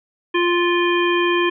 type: harmonic tone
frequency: 349.2 Hz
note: F4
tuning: in tune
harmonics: 1 / 3 / 5 / 7 / 9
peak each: -17 / -22 / -24 / -25 / -27 dBFS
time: 0.34-1.5 s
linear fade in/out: 10 ms
effects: none